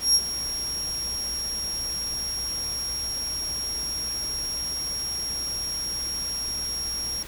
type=tone with ADSR envelope; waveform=35% pulse; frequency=5588 Hz; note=F8; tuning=in tune; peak=-12 dBFS; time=0-7.23 s; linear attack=150 ms; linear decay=50 ms; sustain=-13 dB; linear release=5 ms; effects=added 60 Hz sine -43 dBFS peak until 7.27 s + pink hiss -41 dBFS RMS until 7.27 s